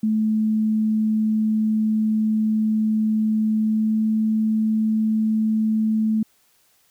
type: tone with pitch glide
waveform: sine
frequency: 217.1 to 218.4 Hz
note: A3 to A3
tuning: -23 to -13 cents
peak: -17 dBFS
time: 0.03-6.23 s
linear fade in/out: 5 ms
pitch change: +10 cents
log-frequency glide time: 3.6-4.03 s
effects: white hiss -61 dBFS RMS until 6.9 s